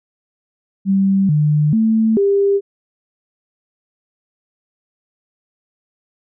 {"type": "tone with pitch steps", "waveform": "sine", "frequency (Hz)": [194.4, 150.1, 221.7, 398.8], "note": ["G3", "D3", "A3", "G4"], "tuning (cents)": [-14, 38, 13, 30], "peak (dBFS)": -11, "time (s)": [0.85, 2.61], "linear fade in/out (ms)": 50, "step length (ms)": 440, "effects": []}